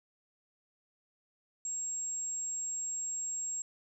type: tone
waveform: sine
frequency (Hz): 7560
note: A#8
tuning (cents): +23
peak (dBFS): -34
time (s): 1.65-3.62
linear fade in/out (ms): 2
effects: none